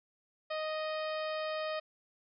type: harmonic tone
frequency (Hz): 622.3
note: D#5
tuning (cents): 0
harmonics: 1 / 2 / 3 / 4 / 5 / 6 / 7 / 8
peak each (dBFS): -35 / -41 / -45 / -47 / -49 / -51 / -52 / -53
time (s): 0.5-1.8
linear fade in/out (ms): 10
effects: none